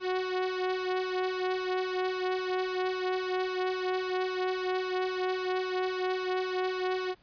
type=tone with flanger; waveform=sawtooth; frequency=370 Hz; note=F#4; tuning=in tune; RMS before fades=-31 dBFS; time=0-7.15 s; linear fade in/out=50 ms; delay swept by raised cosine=1.9 to 2.82 ms; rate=3.7 Hz; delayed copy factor=+0.85; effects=pink hiss -64 dBFS RMS until 7.22 s + resampled to 11025 Hz